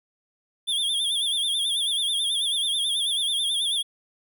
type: tone with vibrato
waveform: square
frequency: 3413 Hz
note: G#7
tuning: 47 cents sharp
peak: -23 dBFS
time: 0.67-3.83 s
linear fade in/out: 20 ms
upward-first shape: sine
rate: 9.2 Hz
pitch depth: 99 cents each way
effects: none